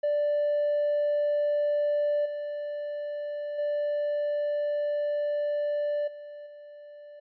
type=tone with level steps; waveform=triangle; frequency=587.3 Hz; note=D5; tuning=in tune; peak=-20 / -29 / -23 / -38 / -42 dBFS; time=0.03-7.2 s; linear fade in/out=10 ms; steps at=2.25 / 3.58 / 6.07 / 6.46 s; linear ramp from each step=10 ms; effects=tanh soft clip ceiling -19 dBFS + resampled to 11025 Hz